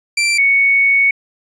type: tone pair in turn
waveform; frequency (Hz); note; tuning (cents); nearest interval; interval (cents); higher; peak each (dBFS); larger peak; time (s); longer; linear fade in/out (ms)
sawtooth / sine; 2349 / 2222; D7 / C#7; 0 / +4; minor second; 96; first; -9; neither; 0.17-0.38 / 0.38-1.11; second; 5
effects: resampled to 22050 Hz